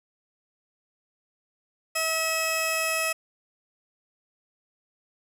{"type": "tone pair together", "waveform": "15% pulse", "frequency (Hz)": [643.8, 2575], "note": ["E5", "E7"], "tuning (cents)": [-41, -41], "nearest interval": "2 octaves", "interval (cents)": 2400, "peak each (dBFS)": -21, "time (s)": [1.95, 3.13], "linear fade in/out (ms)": 10, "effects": []}